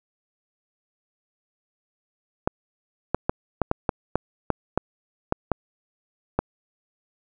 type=clicks; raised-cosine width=1 ms; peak=-6 dBFS; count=12; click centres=2.475 / 3.146 / 3.295 / 3.617 / 3.714 / 3.892 / 4.156 / 4.503 / 4.776 / 5.324 / 5.517 / 6.39 s; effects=none